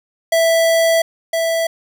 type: tone pair in turn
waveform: square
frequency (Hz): 659.3 / 659.3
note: E5 / E5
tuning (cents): 0 / 0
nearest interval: unison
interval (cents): 0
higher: neither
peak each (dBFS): -12 / -16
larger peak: first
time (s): 0.32-1.02 / 1.33-1.67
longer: first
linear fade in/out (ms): 5
effects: none